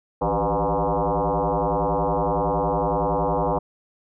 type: tone with frequency modulation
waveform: sine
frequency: 170.4 Hz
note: F3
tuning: 42 cents flat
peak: -19 dBFS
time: 0.21-3.59 s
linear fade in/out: 10 ms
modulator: 110 Hz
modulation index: 7.9
effects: none